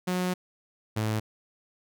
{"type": "tone pair in turn", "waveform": "sawtooth", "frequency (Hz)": [181.7, 108.7], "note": ["F#3", "A2"], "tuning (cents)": [-31, -21], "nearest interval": "major sixth", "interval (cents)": 890, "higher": "first", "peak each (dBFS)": -22, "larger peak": "neither", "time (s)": [[0.07, 0.34], [0.96, 1.2]], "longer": "first", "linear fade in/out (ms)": 10, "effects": []}